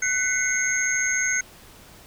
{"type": "tone cluster", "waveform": "sine", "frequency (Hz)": [1500, 2038, 2172, 6430], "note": ["F#6", "C7", "C#7", "G8"], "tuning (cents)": [23, -46, -36, 43], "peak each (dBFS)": [-26, -28, -29, -24], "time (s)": [0.02, 1.41], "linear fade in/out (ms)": 5, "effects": ["pink hiss -48 dBFS RMS until 2.06 s"]}